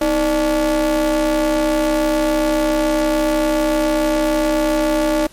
square ring-modulated tone, 140.5 Hz, C#3, 24 cents sharp, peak -12 dBFS, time 0.01-5.27 s, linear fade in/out 5 ms, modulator 455 Hz, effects pink hiss -46 dBFS RMS until 5.32 s + MP3 64 kbps

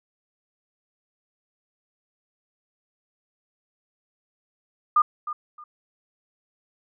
sine tone with echo, 1212 Hz, D#6, 46 cents flat, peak -14 dBFS, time 4.96-5.02 s, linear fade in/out 5 ms, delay 310 ms, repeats 2, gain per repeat -13 dB, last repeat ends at 5.64 s, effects none

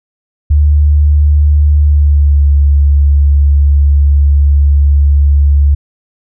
sine tone with pitch glide, 73.8 to 71.33 Hz, D2 to D2, +9 to -50 cents, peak -4 dBFS, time 0.5-5.75 s, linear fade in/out 10 ms, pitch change -59 cents, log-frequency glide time 1.81-2.46 s, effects none

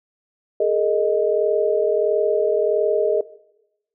sine chord, Ab suspended second, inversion none, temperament equal with one note detuned, 415.3 / 456.8 / 622.3 Hz, Ab4 / Bb4 / Eb5, 0 / -35 / 0 cents, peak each -20 dBFS, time 0.6-3.21 s, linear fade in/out 5 ms, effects noise-tail reverb RT60 0.9 s tail -19 dB re dry

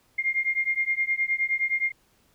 sine beating tone pair, 2115 / 2124.6 Hz, C7 / C7, +18 / +26 cents, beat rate 9.6 Hz, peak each -26 dBFS, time 0.18-1.92 s, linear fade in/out 10 ms, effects pink hiss -64 dBFS RMS until 2.34 s

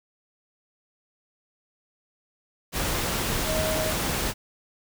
sine tone in noise, 629 Hz, D#5, 19 cents sharp, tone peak -27 dBFS, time 3.45-3.94 s, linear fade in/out 50 ms, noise pink, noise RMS -27 dBFS, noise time 2.72-4.34 s, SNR -3 dB, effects none

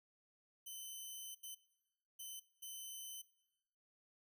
5% pulse tone bursts at uneven times, 3046 Hz, F#7, 50 cents sharp, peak -39 dBFS, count 4, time 0.66-1.35 / 1.43-1.55 / 2.19-2.4 / 2.62-3.22 s, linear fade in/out 10 ms, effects noise-tail reverb RT60 1.0 s tail -20 dB re dry

